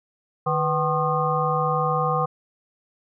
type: harmonic tone with a mistuned harmonic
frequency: 152.8 Hz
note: D#3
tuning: 31 cents flat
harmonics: 1 / 3 / 5 / 7 / 8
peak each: -26 / -26 / -26 / -26 / -26 dBFS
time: 0.46-2.26 s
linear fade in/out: 10 ms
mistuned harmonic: 3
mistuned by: +130 cents
effects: none